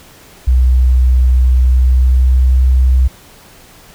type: tone with pitch glide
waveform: sine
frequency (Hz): 63 to 64.14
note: B1 to C2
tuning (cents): +35 to -34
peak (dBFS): -6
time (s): 0.47-3.08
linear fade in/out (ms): 10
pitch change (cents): +31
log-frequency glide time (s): 1.54-2.65
effects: pink hiss -41 dBFS RMS until 3.94 s